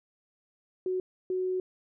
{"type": "tone bursts at uneven times", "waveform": "sine", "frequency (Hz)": 370, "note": "F#4", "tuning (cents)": 0, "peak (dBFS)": -27, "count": 2, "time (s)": [[0.86, 1], [1.3, 1.6]], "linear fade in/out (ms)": 2, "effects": []}